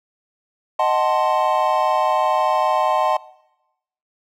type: chord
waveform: triangle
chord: D# diminished seventh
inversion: none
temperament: equal with one note detuned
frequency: 622.3 / 747.3 / 880 / 1046.5 Hz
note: D#5 / F#5 / A5 / C6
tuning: 0 / +17 / 0 / 0 cents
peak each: -19 dBFS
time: 0.79-3.17 s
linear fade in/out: 5 ms
effects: noise-tail reverb RT60 0.9 s tail -21 dB re dry